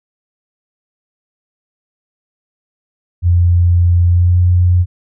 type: tone with pitch glide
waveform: sine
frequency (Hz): 87.31 to 89.2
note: F2 to F2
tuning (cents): 0 to +37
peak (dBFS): -7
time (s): 3.22-4.86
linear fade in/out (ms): 50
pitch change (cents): +37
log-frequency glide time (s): 4.06-4.39
effects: none